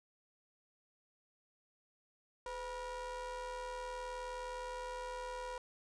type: ring-modulated tone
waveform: square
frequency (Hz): 233.1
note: A#3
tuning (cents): 0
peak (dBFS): -39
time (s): 2.46-5.58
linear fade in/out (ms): 2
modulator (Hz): 739
effects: resampled to 22050 Hz